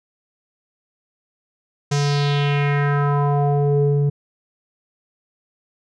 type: tone with low-pass filter sweep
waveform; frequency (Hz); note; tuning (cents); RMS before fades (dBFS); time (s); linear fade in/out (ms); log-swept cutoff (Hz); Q
square; 143.7; D3; -37; -18; 1.91-4.1; 10; 6600 to 290; 2.9
effects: none

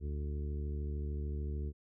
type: harmonic tone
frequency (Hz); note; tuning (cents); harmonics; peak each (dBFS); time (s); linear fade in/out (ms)
73.42; D2; 0; 1 / 2 / 3 / 4 / 5 / 6; -35 / -45 / -49 / -53 / -49 / -53; 0-1.73; 50
effects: none

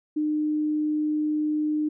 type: tone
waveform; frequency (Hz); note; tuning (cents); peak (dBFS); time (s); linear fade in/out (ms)
sine; 303.6; D#4; -42; -22; 0.16-1.89; 10
effects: none

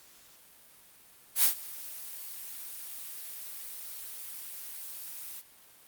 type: noise with ADSR envelope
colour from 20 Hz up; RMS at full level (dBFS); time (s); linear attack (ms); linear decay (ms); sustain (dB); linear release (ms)
blue; -21; 1.35-5.42; 86; 100; -21; 31
effects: white hiss -57 dBFS RMS until 5.87 s + Opus 48 kbps

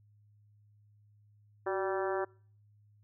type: harmonic tone with a mistuned harmonic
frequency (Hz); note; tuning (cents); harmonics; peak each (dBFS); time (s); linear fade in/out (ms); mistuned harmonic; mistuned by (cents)
193.7; G3; -20; 2 / 3 / 4 / 5 / 6 / 7 / 8 / 9; -33 / -37 / -39 / -41 / -43 / -44 / -45 / -46; 1.66-2.25; 10; 2; -53
effects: noise-tail reverb RT60 0.5 s tail -26 dB re dry + added 104 Hz sine -61 dBFS peak until 3.03 s

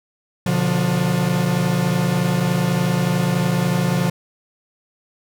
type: chord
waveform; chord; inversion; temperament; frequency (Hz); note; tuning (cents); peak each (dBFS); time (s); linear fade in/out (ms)
45% pulse; B diminished; none; equal with one note detuned; 123.47 / 146.83 / 177.46; B2 / D3 / F3; 0 / 0 / +28; -24 / -22 / -19; 0.46-4.1; 5
effects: none

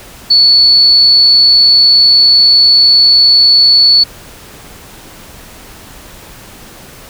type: tone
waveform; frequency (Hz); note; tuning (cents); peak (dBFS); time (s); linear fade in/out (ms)
sine; 4435; C#8; 0; -3; 0.3-4.04; 10
effects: pink hiss -34 dBFS RMS until 7.09 s

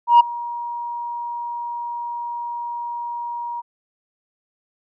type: tone with ADSR envelope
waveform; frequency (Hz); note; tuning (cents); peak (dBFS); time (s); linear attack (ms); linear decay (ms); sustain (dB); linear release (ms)
sine; 950; A#5; +33; -3; 0.07-3.62; 130; 12; -22; 26
effects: tanh soft clip ceiling -5 dBFS

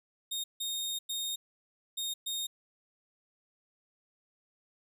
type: tone bursts at uneven times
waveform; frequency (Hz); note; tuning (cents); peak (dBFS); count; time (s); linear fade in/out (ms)
sawtooth; 3698; A#7; -15; -30; 5; 0.31-0.44 / 0.6-0.99 / 1.09-1.36 / 1.97-2.14 / 2.26-2.47; 10
effects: none

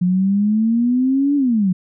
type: exponential two-way sweep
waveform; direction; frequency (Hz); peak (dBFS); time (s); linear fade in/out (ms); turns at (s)
sine; up then down; 176.6 to 290.3 to 176.6; -13; 0.01-1.73; 10; 1.36
effects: none

